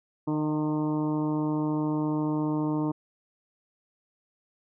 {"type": "harmonic tone with a mistuned harmonic", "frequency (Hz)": 152.4, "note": "D#3", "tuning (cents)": -36, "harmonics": [1, 2, 3, 4, 5, 6, 7, 8], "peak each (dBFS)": [-31, -26, -38, -40, -45, -38, -42, -50], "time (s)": [0.27, 2.92], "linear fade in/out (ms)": 10, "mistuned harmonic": 4, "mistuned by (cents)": 16, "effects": []}